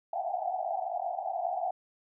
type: band-pass noise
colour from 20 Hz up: white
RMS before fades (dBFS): -33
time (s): 0.13-1.71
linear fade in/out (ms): 5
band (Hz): 680 to 780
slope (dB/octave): 96
effects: none